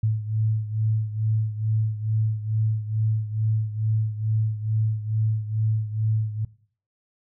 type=beating tone pair; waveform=sine; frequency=108.6 / 110.9 Hz; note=A2 / A2; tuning=-22 / +14 cents; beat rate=2.3 Hz; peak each=-22 / -27 dBFS; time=0.03-6.45 s; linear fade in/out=5 ms; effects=noise-tail reverb RT60 0.5 s tail -20 dB re dry